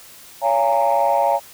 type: tone cluster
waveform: sine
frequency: 564 / 687 / 822 / 923 Hz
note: C#5 / F5 / G#5 / A#5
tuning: +30 / -29 / -18 / -17 cents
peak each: -19 dBFS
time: 0.41-1.4 s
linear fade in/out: 50 ms
effects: tanh soft clip ceiling -8 dBFS + white hiss -43 dBFS RMS until 1.53 s